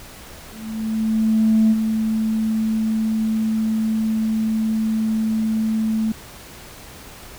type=tone with ADSR envelope; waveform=sine; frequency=220 Hz; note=A3; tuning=in tune; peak=-10 dBFS; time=0.51-6.12 s; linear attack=1200 ms; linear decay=37 ms; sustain=-7 dB; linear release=3 ms; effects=tanh soft clip ceiling -8 dBFS + pink hiss -40 dBFS RMS until 7.38 s